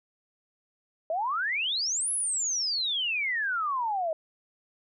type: exponential two-way sweep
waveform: sine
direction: up then down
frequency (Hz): 618 to 11020 to 618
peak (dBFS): -26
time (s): 1.1-4.13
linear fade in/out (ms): 2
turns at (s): 2.12
effects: none